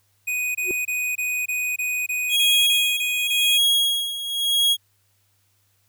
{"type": "tone bursts", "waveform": "square", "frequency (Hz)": 2489, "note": "D#7", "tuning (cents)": 0, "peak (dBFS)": -23, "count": 11, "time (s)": [0.27, 3.58], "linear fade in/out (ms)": 10, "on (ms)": 280, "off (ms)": 23}
{"type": "tone with exponential growth", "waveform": "sine", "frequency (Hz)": 364.9, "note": "F#4", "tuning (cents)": -24, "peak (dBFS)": -21, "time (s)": [0.61, 0.71], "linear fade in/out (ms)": 0, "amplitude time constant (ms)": 20}
{"type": "tone with tremolo", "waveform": "45% pulse", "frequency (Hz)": 3303, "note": "G#7", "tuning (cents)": -10, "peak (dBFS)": -15, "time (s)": [2.29, 4.77], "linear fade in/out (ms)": 50, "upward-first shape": "sine", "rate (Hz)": 0.92, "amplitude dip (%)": 75}
{"effects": ["added 99 Hz sine -66 dBFS peak until 5.88 s", "white hiss -66 dBFS RMS until 5.88 s"]}